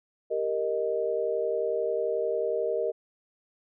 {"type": "chord", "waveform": "sine", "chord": "Eb major", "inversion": "first", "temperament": "equal with one note detuned", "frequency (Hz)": [395, 466.2, 622.3], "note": ["G4", "Bb4", "Eb5"], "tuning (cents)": [13, 0, 0], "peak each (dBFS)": [-32, -28, -30], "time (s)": [0.3, 2.92], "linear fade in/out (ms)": 20, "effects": []}